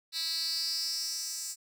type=tone with high-pass filter sweep; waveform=10% pulse; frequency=326.9 Hz; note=E4; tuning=14 cents flat; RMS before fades=-34 dBFS; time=0.12-1.56 s; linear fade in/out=50 ms; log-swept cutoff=3900 to 6800 Hz; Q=5.5; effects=none